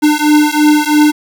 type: beating tone pair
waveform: square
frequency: 298.8 / 301.8 Hz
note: D4 / D4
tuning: +30 / +47 cents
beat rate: 3 Hz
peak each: -11 dBFS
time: 0.02-1.12 s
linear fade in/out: 20 ms
effects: 7-bit